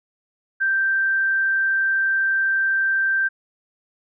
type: tone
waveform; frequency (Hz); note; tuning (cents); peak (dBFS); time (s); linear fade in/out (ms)
sine; 1568; G6; 0; -17; 0.6-3.29; 20
effects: none